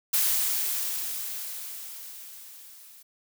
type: noise with level ramp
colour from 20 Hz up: blue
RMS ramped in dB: -23 to -51 dBFS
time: 0.13-3.03 s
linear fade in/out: 10 ms
effects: none